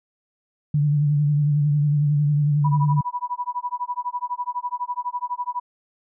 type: tone with vibrato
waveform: sine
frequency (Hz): 146.83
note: D3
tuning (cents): 0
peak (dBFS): -16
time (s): 0.74-3.01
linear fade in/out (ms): 5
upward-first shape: triangle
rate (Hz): 11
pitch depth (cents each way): 50
type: tone with tremolo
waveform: sine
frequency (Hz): 981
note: B5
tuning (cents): -12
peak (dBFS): -21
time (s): 2.64-5.6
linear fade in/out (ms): 10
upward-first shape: sine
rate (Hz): 12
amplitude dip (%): 100
effects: none